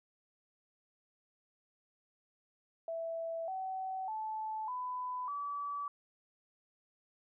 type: tone with pitch steps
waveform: sine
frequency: 660 / 758.1 / 870.9 / 1000.4 / 1149.1 Hz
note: E5 / F#5 / A5 / B5 / D6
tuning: +2 / +42 / -18 / +22 / -38 cents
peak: -36 dBFS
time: 2.88-5.88 s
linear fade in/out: 2 ms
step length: 600 ms
effects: none